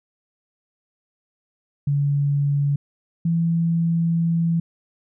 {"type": "tone pair in turn", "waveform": "sine", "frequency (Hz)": [142.6, 166.96], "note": ["C#3", "E3"], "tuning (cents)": [49, 22], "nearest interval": "minor third", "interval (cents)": 273, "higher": "second", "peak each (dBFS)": -17, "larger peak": "neither", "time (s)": [[1.87, 2.76], [3.25, 4.6]], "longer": "second", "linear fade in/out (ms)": 5, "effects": []}